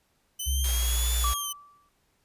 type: linear two-way sweep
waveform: 10% pulse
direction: up then down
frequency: 3009 to 3520 to 3009 Hz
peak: -23 dBFS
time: 0.39-1.53 s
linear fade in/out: 10 ms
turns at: 1.16 s
type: tone with pitch glide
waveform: sine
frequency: 67.3 to 59.96 Hz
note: C2 to A#1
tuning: +49 to +49 cents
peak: -24 dBFS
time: 0.46-1.34 s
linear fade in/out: 20 ms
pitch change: -200 cents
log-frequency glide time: 0.6-0.75 s
type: high-pass noise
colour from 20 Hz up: white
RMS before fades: -34 dBFS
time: 0.64-1.34 s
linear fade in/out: 2 ms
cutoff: 340 Hz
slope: 96 dB/octave
type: tone with exponential decay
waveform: sine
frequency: 1160 Hz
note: D6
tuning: 22 cents flat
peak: -25 dBFS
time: 1.24-1.89 s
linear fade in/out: 2 ms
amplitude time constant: 140 ms
effects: pink hiss -70 dBFS RMS until 2.24 s + resampled to 32000 Hz